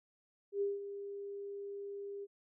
sine tone with ADSR envelope, 401.4 Hz, G4, 41 cents sharp, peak -30 dBFS, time 0.52-2.27 s, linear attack 93 ms, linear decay 180 ms, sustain -11 dB, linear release 37 ms, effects none

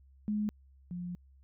sine tone pair in turn, 210.3 / 176.84 Hz, G#3 / F3, +22 / +22 cents, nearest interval minor third, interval 300 cents, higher first, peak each -29 / -36 dBFS, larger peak first, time 0.28-0.49 / 0.91-1.15 s, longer second, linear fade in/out 0 ms, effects added 67 Hz sine -57 dBFS peak until 1.43 s

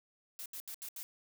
blue noise bursts, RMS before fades -44 dBFS, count 5, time 0.39-1.03 s, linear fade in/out 0 ms, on 68 ms, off 75 ms, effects none

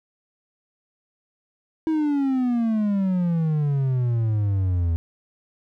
triangle exponential sweep, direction down, 322.7 to 81.6 Hz, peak -17 dBFS, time 1.87-4.96 s, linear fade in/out 0 ms, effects none

